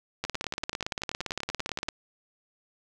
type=two click trains; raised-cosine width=0.2 ms; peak=-17 / -13 dBFS; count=18 / 30; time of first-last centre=0.25-1.885 / 0.24-1.888 s; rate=10.4 / 17.6 Hz; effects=none